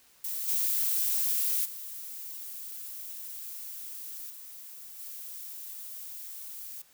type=noise with level steps; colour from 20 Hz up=violet; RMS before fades=-34 / -28 / -41 / -46 / -42 dBFS; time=0.24-6.82 s; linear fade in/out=5 ms; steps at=0.47 / 1.64 / 4.29 / 4.98 s; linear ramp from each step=20 ms; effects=white hiss -61 dBFS RMS until 6.93 s